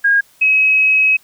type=tone pair in turn; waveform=sine; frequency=1629 / 2554 Hz; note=G#6 / D#7; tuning=-34 / +45 cents; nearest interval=minor sixth; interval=779 cents; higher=second; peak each=-9 dBFS; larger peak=neither; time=0.04-0.21 / 0.41-1.17 s; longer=second; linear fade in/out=10 ms; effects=white hiss -51 dBFS RMS until 1.23 s